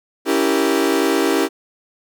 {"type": "chord", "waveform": "40% pulse", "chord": "C# diminished seventh", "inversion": "none", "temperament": "equal with one note detuned", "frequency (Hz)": [280.4, 329.6, 392, 466.2], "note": ["C#4", "E4", "G4", "Bb4"], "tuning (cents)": [20, 0, 0, 0], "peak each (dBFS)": [-20, -19, -19, -22], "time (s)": [0.25, 1.49], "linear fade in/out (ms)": 50, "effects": []}